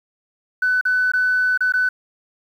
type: tone with dropouts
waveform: sine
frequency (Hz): 1500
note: F#6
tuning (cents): +23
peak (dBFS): -14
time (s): 0.62-1.89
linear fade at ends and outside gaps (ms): 5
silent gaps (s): 0.812-0.852 / 1.119-1.135 / 1.576-1.606 / 1.723-1.737
effects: tanh soft clip ceiling -11 dBFS + 8-bit